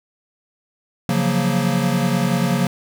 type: chord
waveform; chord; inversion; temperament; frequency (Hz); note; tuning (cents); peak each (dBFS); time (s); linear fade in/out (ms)
square; Gb major seventh; second; equal; 138.59 / 174.61 / 185 / 233.1; Db3 / F3 / Gb3 / Bb3; 0 / 0 / 0 / 0; -23; 1.09-2.67; 2
effects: none